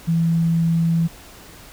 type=tone; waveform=sine; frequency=165.9 Hz; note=E3; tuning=11 cents sharp; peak=-15 dBFS; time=0.07-1.08 s; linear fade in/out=20 ms; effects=added 50 Hz sine -50 dBFS peak until 1.72 s + pink hiss -43 dBFS RMS until 1.72 s